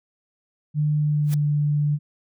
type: tone with pitch glide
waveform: sine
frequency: 150 to 147.42 Hz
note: D3 to D3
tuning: +37 to +7 cents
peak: -18 dBFS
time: 0.74-1.99 s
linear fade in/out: 50 ms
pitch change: -30 cents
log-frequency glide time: 0.98-1.42 s
type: noise with exponential growth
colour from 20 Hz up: white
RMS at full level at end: -32 dBFS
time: 1.23-1.34 s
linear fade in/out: 0 ms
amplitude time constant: 22 ms
effects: none